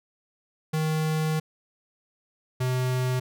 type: tone pair in turn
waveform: square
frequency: 156.6 / 127.49 Hz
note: D#3 / C3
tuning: +11 / -45 cents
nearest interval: major third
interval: 356 cents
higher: first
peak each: -24 dBFS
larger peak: neither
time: 0.73-1.4 / 2.6-3.2 s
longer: first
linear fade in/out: 10 ms
effects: none